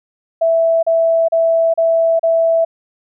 sine tone bursts, 659.3 Hz, E5, in tune, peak -10 dBFS, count 5, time 0.41-2.65 s, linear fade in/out 10 ms, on 420 ms, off 35 ms, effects none

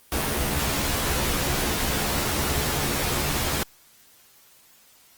pink noise with comb filter, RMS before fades -25 dBFS, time 0.12-3.63 s, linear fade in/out 0 ms, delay 14 ms, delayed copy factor +0.65, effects white hiss -55 dBFS RMS until 5.17 s + Opus 24 kbps

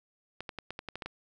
clicks, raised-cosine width 0.3 ms, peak -22 dBFS, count 9, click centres 0.406 / 0.492 / 0.587 / 0.706 / 0.791 / 0.887 / 0.956 / 1.022 / 1.06 s, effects none

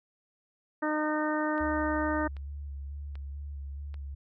harmonic tone, 305.4 Hz, D#4, 32 cents flat, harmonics 1 / 2 / 3 / 4 / 5 / 6, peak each -30 / -33 / -35 / -36 / -37 / -38 dBFS, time 0.82-2.28 s, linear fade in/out 10 ms
click train, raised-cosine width 0.3 ms, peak -34 dBFS, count 4, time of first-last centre 1.58-3.942 s, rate 1.27 Hz
sine tone with vibrato, 70.7 Hz, C#2, 35 cents sharp, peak -36 dBFS, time 1.6-4.15 s, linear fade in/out 10 ms, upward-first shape square, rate 2.3 Hz, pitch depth 27 cents each way
effects none

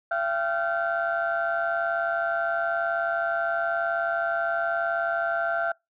sine tone cluster, 675 / 774 / 1384 / 1536 Hz, E5 / G5 / F6 / G6, +41 / -22 / -16 / -36 cents, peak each -26 / -34 / -28 / -30 dBFS, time 0.11-5.72 s, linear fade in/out 5 ms, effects noise-tail reverb RT60 0.2 s tail -25 dB re dry + tanh soft clip ceiling -15 dBFS

